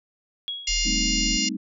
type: tone with exponential decay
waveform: sine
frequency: 3322 Hz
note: G#7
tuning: in tune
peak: -25 dBFS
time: 0.48-0.99 s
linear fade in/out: 0 ms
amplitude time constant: 110 ms
type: harmonic tone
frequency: 704 Hz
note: F5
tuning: 14 cents sharp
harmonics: 3 / 4 / 5 / 6 / 7 / 8 / 9 / 10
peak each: -32 / -27 / -38 / -32 / -29 / -29 / -37 / -31 dBFS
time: 0.67-1.49 s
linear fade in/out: 5 ms
type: tone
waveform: sine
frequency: 41.36 Hz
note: E1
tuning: 7 cents sharp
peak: -27 dBFS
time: 0.68-1.38 s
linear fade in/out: 20 ms
type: chord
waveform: sine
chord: A half-diminished seventh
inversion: third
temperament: equal with one note detuned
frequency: 196 / 220 / 258.8 / 311.1 Hz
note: G3 / A3 / C4 / Eb4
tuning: 0 / 0 / -19 / 0 cents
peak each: -32 dBFS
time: 0.85-1.57 s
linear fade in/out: 10 ms
effects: none